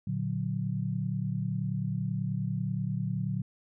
sine chord, Bb augmented, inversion none, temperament equal, 116.54 / 146.83 / 185 Hz, Bb2 / D3 / F#3, 0 / 0 / 0 cents, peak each -33 dBFS, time 0.07-3.42 s, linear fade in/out 5 ms, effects none

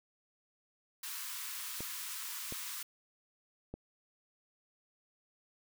white high-pass noise, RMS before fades -42 dBFS, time 1.03-2.83 s, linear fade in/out 5 ms, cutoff 930 Hz, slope 96 dB/octave
clicks, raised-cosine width 2 ms, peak -29 dBFS, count 3, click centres 1.806 / 2.524 / 3.74 s
effects none

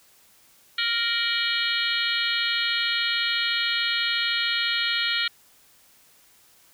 harmonic tone with a mistuned harmonic, 466.2 Hz, A#4, in tune, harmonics 3 / 4 / 5 / 6 / 7 / 8 / 9, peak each -30 / -30 / -30 / -30 / -30 / -30 / -30 dBFS, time 0.78-5.28 s, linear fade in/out 5 ms, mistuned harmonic 6, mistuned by +86 cents, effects white hiss -57 dBFS RMS until 6.73 s

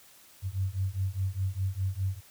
sine beating tone pair, 93.2 / 98.1 Hz, F#2 / G2, +13 / +2 cents, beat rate 4.9 Hz, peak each -31 dBFS, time 0.42-2.21 s, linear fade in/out 50 ms, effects white hiss -56 dBFS RMS until 2.3 s

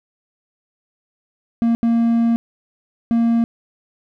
triangle tone bursts at uneven times, 231.8 Hz, A#3, 10 cents flat, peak -11 dBFS, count 3, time 1.62-1.75 / 1.83-2.36 / 3.11-3.44 s, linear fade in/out 0 ms, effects none

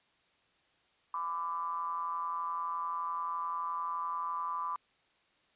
triangle ring-modulated tone, 85.8 Hz, F2, 30 cents flat, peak -28 dBFS, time 1.14-4.76 s, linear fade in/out 0 ms, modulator 1090 Hz, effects white hiss -70 dBFS RMS until 5.55 s + resampled to 8000 Hz

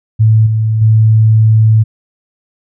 sine tone with level steps, 110 Hz, A2, in tune, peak -4 / -9 / -4 dBFS, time 0.19-1.84 s, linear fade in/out 20 ms, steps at 0.46 / 0.81 s, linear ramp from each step 10 ms, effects none

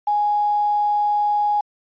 sine tone with quantisation, 830.6 Hz, G#5, in tune, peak -16 dBFS, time 0.07-1.61 s, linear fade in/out 5 ms, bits 7, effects resampled to 11025 Hz

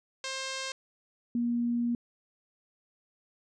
5% pulse / sine tone pair in turn, 530 / 237.9 Hz, C5 / A#3, +22 / +35 cents, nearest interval octave + major second, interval 1387 cents, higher first, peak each -22 / -26 dBFS, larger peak first, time 0.24-0.72 / 1.35-1.95 s, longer second, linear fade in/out 2 ms, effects resampled to 22050 Hz

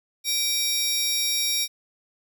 sawtooth tone cluster, 2335 / 3796 / 5580 Hz, D7 / A#7 / F8, -11 / +31 / -2 cents, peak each -28 / -24 / -22 dBFS, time 0.24-1.68 s, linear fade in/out 50 ms, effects none

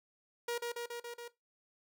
sawtooth tone with echo, 475 Hz, A#4, 33 cents sharp, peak -30 dBFS, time 0.48-0.58 s, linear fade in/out 5 ms, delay 140 ms, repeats 5, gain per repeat -2 dB, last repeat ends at 1.28 s, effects noise-tail reverb RT60 0.2 s tail -18 dB re dry

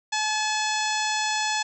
harmonic tone, 858 Hz, A5, 44 cents flat, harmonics 1 / 2 / 3 / 4 / 5 / 6 / 7 / 8 / 9, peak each -27 / -30 / -32 / -33 / -34 / -35 / -35 / -36 / -37 dBFS, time 0.12-1.63 s, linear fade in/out 10 ms, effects none

